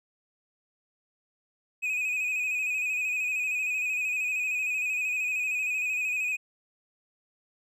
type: tone with vibrato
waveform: triangle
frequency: 2506 Hz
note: D#7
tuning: 12 cents sharp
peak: -25 dBFS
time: 1.82-6.37 s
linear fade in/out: 20 ms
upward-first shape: square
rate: 13 Hz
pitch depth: 32 cents each way
effects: none